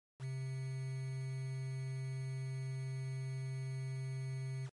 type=tone with quantisation; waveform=triangle; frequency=132 Hz; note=C3; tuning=16 cents sharp; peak=-36 dBFS; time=0.19-4.7 s; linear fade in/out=50 ms; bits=9; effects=MP3 48 kbps